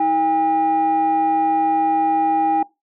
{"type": "tone pair together", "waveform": "sine", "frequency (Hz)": [320, 806.3], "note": ["D#4", "G5"], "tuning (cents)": [49, 49], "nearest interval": "octave + major third", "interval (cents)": 1600, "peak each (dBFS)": [-20, -14], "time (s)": [0, 2.63], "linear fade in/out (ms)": 5, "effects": ["noise-tail reverb RT60 0.2 s tail -21 dB re dry", "tanh soft clip ceiling -11 dBFS"]}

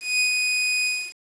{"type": "tone with ADSR envelope", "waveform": "sawtooth", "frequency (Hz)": 2489, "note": "D#7", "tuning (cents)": 0, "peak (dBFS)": -14, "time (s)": [0, 1.14], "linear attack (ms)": 200, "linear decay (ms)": 110, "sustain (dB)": -3, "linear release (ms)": 280, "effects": ["resampled to 22050 Hz", "7-bit"]}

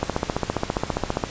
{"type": "click train", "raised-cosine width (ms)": 1, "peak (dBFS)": -7, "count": 19, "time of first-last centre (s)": [0.03, 1.238], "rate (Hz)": 14.9, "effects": ["pink hiss -35 dBFS RMS until 1.3 s", "resampled to 16000 Hz"]}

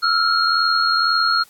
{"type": "tone cluster", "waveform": "sine", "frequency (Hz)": [1323, 1405, 4276], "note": ["E6", "F6", "C8"], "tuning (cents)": [6, 10, 37], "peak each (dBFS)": -19, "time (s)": [0.02, 1.44], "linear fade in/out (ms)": 20, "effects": ["white hiss -51 dBFS RMS until 1.49 s", "AAC 64 kbps"]}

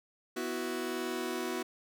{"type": "chord", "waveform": "sawtooth", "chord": "B suspended fourth", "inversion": "none", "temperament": "just", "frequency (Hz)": [246.9, 329.3, 370.4], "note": ["B3", "E4", "F#4"], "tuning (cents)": [0, -2, 2], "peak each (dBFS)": [-35, -35, -32], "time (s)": [0.36, 1.63], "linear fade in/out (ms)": 10, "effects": []}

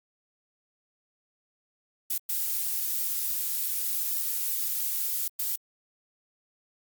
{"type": "noise bursts at uneven times", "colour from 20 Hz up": "violet", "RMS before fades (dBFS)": -29, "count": 3, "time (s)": [[2.1, 2.18], [2.29, 5.28], [5.39, 5.56]], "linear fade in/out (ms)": 5, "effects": ["Opus 48 kbps"]}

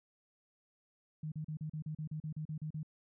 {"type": "tone bursts", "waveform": "sine", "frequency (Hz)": 154.5, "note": "D#3", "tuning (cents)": -12, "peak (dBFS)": -37, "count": 13, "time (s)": [1.23, 2.831], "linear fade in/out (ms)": 5, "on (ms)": 89, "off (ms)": 37, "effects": []}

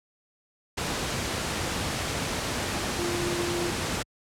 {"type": "tone in noise", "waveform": "sine", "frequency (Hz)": 348.1, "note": "F4", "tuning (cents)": -6, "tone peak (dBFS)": -29, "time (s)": [2.98, 3.71], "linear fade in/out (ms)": 10, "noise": "pink", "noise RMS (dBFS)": -29, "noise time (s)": [0.77, 4.03], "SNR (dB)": -3, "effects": ["high-pass 60 Hz 12 dB/octave", "low-pass 9000 Hz 12 dB/octave"]}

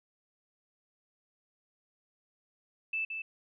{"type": "tone with echo", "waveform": "sine", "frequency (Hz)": 2637, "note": "E7", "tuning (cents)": 0, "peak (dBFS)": -30, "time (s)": [2.93, 3.05], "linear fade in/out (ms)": 5, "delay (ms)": 170, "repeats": 1, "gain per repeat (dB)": -5, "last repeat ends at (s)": 3.22, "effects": []}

